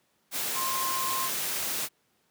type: tone in noise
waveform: sine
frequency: 1055 Hz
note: C6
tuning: 14 cents sharp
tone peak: -30 dBFS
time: 0.54-1.3 s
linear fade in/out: 50 ms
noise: white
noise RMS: -31 dBFS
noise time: 0.31-1.89 s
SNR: -2 dB
effects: pink hiss -70 dBFS RMS until 2.3 s + high-pass 150 Hz 12 dB/octave